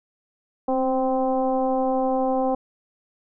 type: tone with frequency modulation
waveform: sine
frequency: 522 Hz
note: C5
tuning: 4 cents flat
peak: -19 dBFS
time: 0.68-2.55 s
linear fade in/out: 5 ms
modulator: 258 Hz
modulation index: 1.3
effects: none